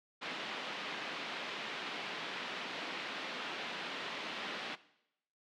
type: band-pass noise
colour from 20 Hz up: white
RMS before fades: -42 dBFS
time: 0.21-4.76 s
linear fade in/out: 20 ms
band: 180 to 3500 Hz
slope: 24 dB/octave
effects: noise-tail reverb RT60 0.8 s tail -18 dB re dry